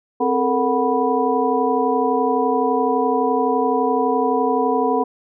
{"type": "tone cluster", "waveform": "sine", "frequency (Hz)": [261.2, 432.8, 464.6, 740, 983], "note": ["C4", "A4", "A#4", "F#5", "B5"], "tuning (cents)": [-3, -29, -6, 0, -8], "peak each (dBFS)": -22, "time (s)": [0.2, 5.04], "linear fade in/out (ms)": 10, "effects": []}